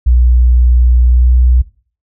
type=tone with pitch glide; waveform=sine; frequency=60.9 to 61.86 Hz; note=B1 to B1; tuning=-24 to +3 cents; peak=-5 dBFS; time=0.06-1.62 s; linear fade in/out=10 ms; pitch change=+27 cents; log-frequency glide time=1.09-1.3 s; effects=noise-tail reverb RT60 0.4 s tail -18 dB re dry